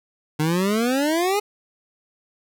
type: exponential sweep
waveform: 25% pulse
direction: up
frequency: 149.1 to 423.3 Hz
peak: -15 dBFS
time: 0.39-1.4 s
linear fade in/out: 10 ms
effects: none